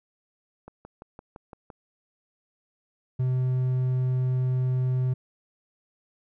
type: click train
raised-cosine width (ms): 1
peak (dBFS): -28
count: 7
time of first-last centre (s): 0.68-1.702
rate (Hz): 5.87
type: tone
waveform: triangle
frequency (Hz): 127.9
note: C3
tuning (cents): -39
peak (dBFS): -20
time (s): 3.19-5.14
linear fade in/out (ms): 10
effects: none